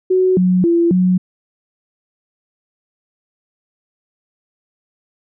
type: tone with pitch steps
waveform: sine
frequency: 371.5 / 182.7 / 339.6 / 183 Hz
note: F#4 / F#3 / F4 / F#3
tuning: +7 / -22 / -48 / -19 cents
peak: -10 dBFS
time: 0.1-1.18 s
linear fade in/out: 10 ms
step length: 270 ms
effects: none